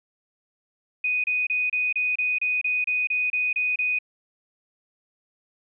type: tone bursts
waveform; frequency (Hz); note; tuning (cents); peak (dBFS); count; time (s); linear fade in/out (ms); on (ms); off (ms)
sine; 2489; D#7; 0; -21; 13; 1.04-3.988; 5; 200; 29
effects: none